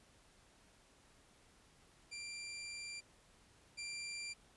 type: tone pair in turn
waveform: 20% pulse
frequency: 2368 / 2368 Hz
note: D7 / D7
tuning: +14 / +14 cents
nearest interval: unison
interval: 0 cents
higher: neither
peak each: -40 / -38 dBFS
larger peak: second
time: 2.11-3.01 / 3.77-4.34 s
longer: first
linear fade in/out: 20 ms
effects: pink hiss -67 dBFS RMS until 4.56 s + resampled to 24000 Hz